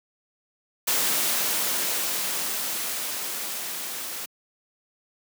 white noise with level ramp, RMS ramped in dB -23 to -34 dBFS, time 0.87-4.26 s, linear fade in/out 10 ms, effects high-pass 200 Hz 12 dB/octave

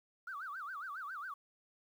sine tone with vibrato, 1330 Hz, E6, 15 cents sharp, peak -40 dBFS, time 0.27-1.34 s, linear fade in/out 5 ms, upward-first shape sine, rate 7.3 Hz, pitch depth 290 cents each way, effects tanh soft clip ceiling -36 dBFS + 11-bit

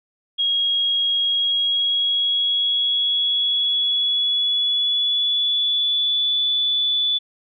sine tone with pitch glide, 3286 to 3469 Hz, G#7 to A7, -19 to -25 cents, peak -17 dBFS, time 0.38-7.19 s, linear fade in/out 20 ms, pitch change +94 cents, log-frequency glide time 1.21-6.43 s, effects none

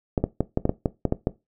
clicks, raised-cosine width 2 ms, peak -7 dBFS, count 10, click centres 0.178 / 0.24 / 0.406 / 0.574 / 0.654 / 0.694 / 0.858 / 1.053 / 1.124 / 1.271 s, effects noise-tail reverb RT60 0.2 s tail -17 dB re dry

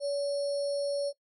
sine tone with sample-and-hold, 567 Hz, C#5, 39 cents sharp, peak -27 dBFS, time 0-1.13 s, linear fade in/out 50 ms, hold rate 4900 Hz, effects noise-tail reverb RT60 0.1 s tail -17 dB re dry + MP3 48 kbps

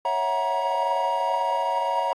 triangle chord, F# dominant seventh, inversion second, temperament equal with one note detuned, 554.4 / 659.3 / 740 / 947 Hz, C#5 / E5 / F#5 / A#5, 0 / 0 / 0 / +27 cents, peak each -28 / -28 / -28 / -22 dBFS, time 0.05-2.13 s, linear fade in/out 2 ms, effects AAC 32 kbps

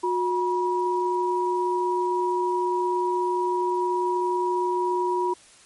sine tone pair together, 361.7 / 965 Hz, F#4 / B5, -39 / -40 cents, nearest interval octave + perfect fourth, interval 1699 cents, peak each -24 dBFS, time 0.03-5.34 s, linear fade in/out 10 ms, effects white hiss -52 dBFS RMS until 5.65 s + MP3 48 kbps

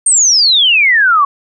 sine exponential sweep, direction down, 8870 to 1096 Hz, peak -6 dBFS, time 0.06-1.25 s, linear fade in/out 5 ms, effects none

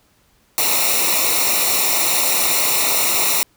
white noise with comb filter, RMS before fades -17 dBFS, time 0.58-3.43 s, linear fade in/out 0 ms, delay 0.62 ms, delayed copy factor -0.8, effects pink hiss -58 dBFS RMS until 3.56 s

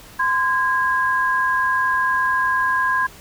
sine tone pair together, 1031.2 / 1637 Hz, C6 / G#6, -26 / -25 cents, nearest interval minor sixth, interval 801 cents, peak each -19 dBFS, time 0.19-3.07 s, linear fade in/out 10 ms, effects pink hiss -43 dBFS RMS until 3.2 s

